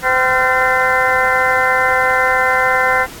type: harmonic tone with a mistuned harmonic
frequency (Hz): 256.8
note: C4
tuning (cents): -32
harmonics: 2 / 3 / 4 / 5 / 6 / 7 / 8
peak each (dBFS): -19 / -19 / -19 / -19 / -19 / -19 / -19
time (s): 0.02-3.07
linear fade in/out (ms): 50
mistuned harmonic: 5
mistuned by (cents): +120
effects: pink hiss -34 dBFS RMS until 3.2 s + AAC 64 kbps

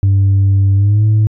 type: tone with pitch glide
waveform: sine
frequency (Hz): 98 to 107.49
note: G2 to A2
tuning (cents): 0 to -40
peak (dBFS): -5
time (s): 0.03-1.27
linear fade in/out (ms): 0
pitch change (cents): +160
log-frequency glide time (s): 0.75-1.05
effects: tanh soft clip ceiling -6 dBFS

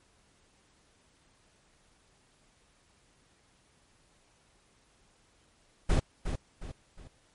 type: noise with echo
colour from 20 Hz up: brown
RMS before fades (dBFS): -24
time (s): 5.89-6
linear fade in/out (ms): 10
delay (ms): 360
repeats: 3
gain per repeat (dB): -8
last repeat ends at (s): 7.08
effects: pink hiss -66 dBFS RMS until 7.34 s + MP3 48 kbps

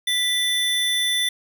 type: tone pair together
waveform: square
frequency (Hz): 1975.5 / 3520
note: B6 / A7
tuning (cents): 0 / 0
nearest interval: minor seventh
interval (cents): 1000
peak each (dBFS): -26 / -21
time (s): 0.07-1.29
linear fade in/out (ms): 5
effects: none

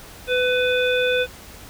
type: harmonic tone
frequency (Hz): 500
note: B4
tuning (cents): +21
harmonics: 1 / 3 / 5 / 7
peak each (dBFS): -19 / -24 / -26 / -27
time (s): 0.27-1.27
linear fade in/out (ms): 50
effects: added 60 Hz sine -50 dBFS peak until 1.69 s + pink hiss -42 dBFS RMS until 1.69 s

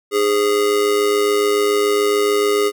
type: tone with amplitude modulation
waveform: square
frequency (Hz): 411.8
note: G#4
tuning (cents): -15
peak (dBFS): -12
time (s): 0.11-2.72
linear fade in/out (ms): 50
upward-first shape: sine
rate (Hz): 107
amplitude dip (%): 60
effects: none

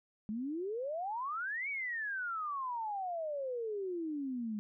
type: exponential two-way sweep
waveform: sine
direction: up then down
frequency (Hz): 205.2 to 2300 to 205.2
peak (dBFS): -35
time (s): 0.29-4.59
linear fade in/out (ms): 0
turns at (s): 1.69
effects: none

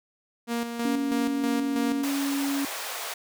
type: tone with tremolo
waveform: sawtooth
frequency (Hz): 234.9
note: A#3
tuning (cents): +13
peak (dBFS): -22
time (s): 0.47-2.06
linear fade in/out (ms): 50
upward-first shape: square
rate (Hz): 3.1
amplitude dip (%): 50
type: tone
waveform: sine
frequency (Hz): 279.2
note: C#4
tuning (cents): +13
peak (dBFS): -25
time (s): 0.85-2.65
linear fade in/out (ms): 2
type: high-pass noise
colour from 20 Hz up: pink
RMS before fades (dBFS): -34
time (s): 2.03-3.14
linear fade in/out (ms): 5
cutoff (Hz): 560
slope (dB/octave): 24
effects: none

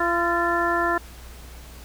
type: harmonic tone with a mistuned harmonic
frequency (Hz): 342.3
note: F4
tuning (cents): -35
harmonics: 1 / 2 / 3 / 4 / 5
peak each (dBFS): -26 / -26 / -26 / -26 / -26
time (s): 0-0.98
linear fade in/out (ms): 5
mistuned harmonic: 5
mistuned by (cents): +42
effects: added 60 Hz sine -41 dBFS peak until 1.84 s + pink hiss -46 dBFS RMS until 1.84 s

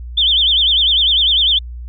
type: tone with vibrato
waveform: sine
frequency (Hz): 3322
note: G#7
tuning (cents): 0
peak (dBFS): -10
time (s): 0.17-1.59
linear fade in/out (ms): 10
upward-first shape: sine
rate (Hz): 10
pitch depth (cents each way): 170
effects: added 60 Hz sine -26 dBFS peak until 1.88 s

